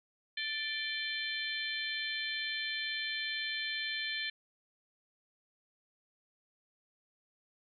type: harmonic tone with a mistuned harmonic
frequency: 587.3 Hz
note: D5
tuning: in tune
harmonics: 3 / 4 / 5 / 6 / 7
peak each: -39 / -40 / -41 / -42 / -42 dBFS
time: 0.37-4.3 s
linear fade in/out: 5 ms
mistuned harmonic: 5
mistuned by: +100 cents
effects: none